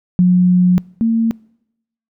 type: tone pair in turn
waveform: sine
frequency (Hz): 180.3 / 227.2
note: F#3 / A#3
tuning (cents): -45 / -44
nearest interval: major third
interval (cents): 401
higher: second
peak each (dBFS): -7 / -11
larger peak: first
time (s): 0.19-0.78 / 1.01-1.31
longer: first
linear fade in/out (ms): 0
effects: noise-tail reverb RT60 0.8 s tail -25 dB re dry